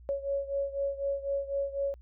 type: beating tone pair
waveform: sine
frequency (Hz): 555 / 559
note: C#5 / C#5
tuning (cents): +2 / +14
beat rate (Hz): 4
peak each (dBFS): -31 / -34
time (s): 0.09-1.94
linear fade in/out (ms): 0
effects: added 60 Hz sine -49 dBFS peak until 2.01 s